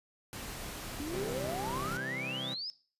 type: noise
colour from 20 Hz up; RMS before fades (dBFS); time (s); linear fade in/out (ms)
pink; -42; 0.33-1.97; 0
type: exponential sweep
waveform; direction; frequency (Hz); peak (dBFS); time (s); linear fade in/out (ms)
sine; up; 277.2 to 5274; -36; 1-2.7; 0
type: chord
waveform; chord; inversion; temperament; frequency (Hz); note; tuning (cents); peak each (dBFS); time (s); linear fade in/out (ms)
15% pulse; C major; none; equal; 130.81 / 164.81 / 196; C3 / E3 / G3; 0 / 0 / 0; -34 / -39 / -38; 1.12-2.55; 20
effects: noise-tail reverb RT60 0.4 s tail -18 dB re dry + resampled to 32000 Hz